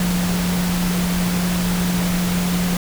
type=tone in noise; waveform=sine; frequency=178 Hz; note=F3; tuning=33 cents sharp; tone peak=-18 dBFS; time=0-2.77 s; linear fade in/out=2 ms; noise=pink; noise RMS=-25 dBFS; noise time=0-2.77 s; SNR=+4 dB; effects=none